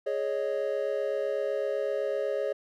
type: chord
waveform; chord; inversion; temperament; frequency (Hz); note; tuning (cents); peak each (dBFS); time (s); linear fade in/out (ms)
triangle; Ab suspended fourth; none; equal with one note detuned; 416.7 / 554.4 / 622.3; Ab4 / Db5 / Eb5; +6 / 0 / 0; -30 / -28 / -32; 0.06-2.53; 10
effects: none